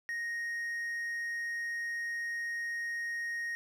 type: tone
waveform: triangle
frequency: 1868 Hz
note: A#6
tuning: 3 cents sharp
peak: -32 dBFS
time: 0.09-3.55 s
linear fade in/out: 0 ms
effects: none